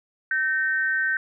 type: tone pair together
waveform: sine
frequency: 1542.9 / 1838 Hz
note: G6 / A#6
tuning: -28 / -25 cents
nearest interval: minor third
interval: 303 cents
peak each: -22 / -26 dBFS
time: 0.31-1.17 s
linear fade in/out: 2 ms
effects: none